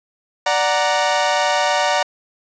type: chord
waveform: sawtooth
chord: D augmented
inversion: none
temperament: equal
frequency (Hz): 587.3 / 740 / 932.3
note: D5 / F#5 / A#5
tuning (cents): 0 / 0 / 0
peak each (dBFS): -16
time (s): 0.46-2.03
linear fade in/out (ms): 5
effects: resampled to 16000 Hz + 7-bit